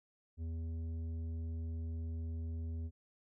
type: tone with tanh clipping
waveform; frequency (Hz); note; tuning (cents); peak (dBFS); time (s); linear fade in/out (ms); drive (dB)
triangle; 81.8; E2; -13; -39; 0.37-2.91; 50; 13
effects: none